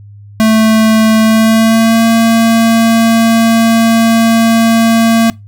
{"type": "tone with pitch glide", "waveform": "square", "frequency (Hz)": [220, 227.5], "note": ["A3", "A#3"], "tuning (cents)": [0, -42], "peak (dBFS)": -6, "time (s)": [0.4, 5.3], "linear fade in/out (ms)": 0, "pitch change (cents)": 58, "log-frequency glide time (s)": [1.22, 2.05], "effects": ["noise-tail reverb RT60 0.2 s tail -22 dB re dry", "added 102 Hz sine -31 dBFS peak until 5.47 s"]}